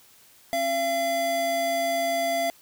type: tone pair together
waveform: square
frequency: 270 / 680.4 Hz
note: C#4 / F5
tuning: -45 / -45 cents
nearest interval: octave + major third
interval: 1600 cents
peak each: -36 / -24 dBFS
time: 0.53-2.5 s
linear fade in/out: 0 ms
effects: white hiss -55 dBFS RMS until 2.61 s